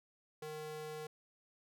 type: tone with high-pass filter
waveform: square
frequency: 153.8 Hz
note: D#3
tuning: 20 cents flat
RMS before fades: -45 dBFS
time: 0.42-1.07 s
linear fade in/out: 5 ms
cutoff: 340 Hz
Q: 2.9
effects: none